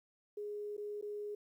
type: tone with dropouts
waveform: sine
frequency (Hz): 415.3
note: G#4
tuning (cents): 0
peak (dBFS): -39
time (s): 0.37-1.35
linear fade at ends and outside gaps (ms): 5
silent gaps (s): 0.768-0.778 / 1.013-1.024
effects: 12-bit